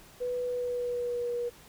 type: tone with pitch glide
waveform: sine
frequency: 493.9 to 480.4 Hz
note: B4 to B4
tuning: 0 to -48 cents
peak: -29 dBFS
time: 0.2-1.5 s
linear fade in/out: 20 ms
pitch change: -48 cents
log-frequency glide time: 0.45-1.34 s
effects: pink hiss -54 dBFS RMS until 1.68 s